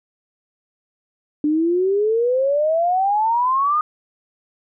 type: exponential sweep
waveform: sine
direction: up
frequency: 293.7 to 1244.5 Hz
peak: -15 dBFS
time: 1.44-3.81 s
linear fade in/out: 2 ms
effects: none